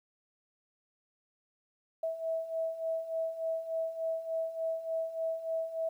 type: beating tone pair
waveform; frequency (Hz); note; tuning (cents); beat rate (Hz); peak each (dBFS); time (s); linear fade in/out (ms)
sine; 649 / 652.4; E5 / E5; -27 / -18; 3.4; -38 / -33; 2.03-5.89; 5
effects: 11-bit